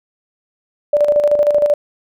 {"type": "tone with tremolo", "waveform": "sine", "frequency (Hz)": 587.3, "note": "D5", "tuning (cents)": 0, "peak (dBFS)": -8, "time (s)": [0.93, 1.74], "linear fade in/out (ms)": 5, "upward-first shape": "square", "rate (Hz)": 13, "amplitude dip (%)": 55, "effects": []}